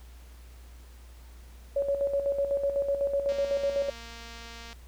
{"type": "tone with tremolo", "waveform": "sine", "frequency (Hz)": 560, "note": "C#5", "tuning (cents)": 18, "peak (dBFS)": -23, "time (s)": [1.76, 3.9], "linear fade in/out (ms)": 5, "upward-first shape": "square", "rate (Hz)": 8, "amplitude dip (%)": 55}
{"type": "click train", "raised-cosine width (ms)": 0.2, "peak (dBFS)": -28, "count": 335, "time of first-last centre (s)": [3.29, 4.73], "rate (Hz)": 232}
{"effects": ["added 60 Hz sine -46 dBFS peak until 4.87 s", "pink hiss -58 dBFS RMS until 4.87 s"]}